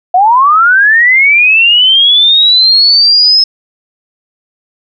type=linear sweep; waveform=sine; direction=up; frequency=700 to 5200 Hz; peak=-3 dBFS; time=0.14-3.44 s; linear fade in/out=5 ms; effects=none